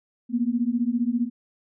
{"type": "beating tone pair", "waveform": "sine", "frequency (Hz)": [231.5, 246.5], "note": ["A#3", "B3"], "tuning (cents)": [-12, -3], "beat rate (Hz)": 15, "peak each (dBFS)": -24, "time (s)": [0.29, 1.3], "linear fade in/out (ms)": 50, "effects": []}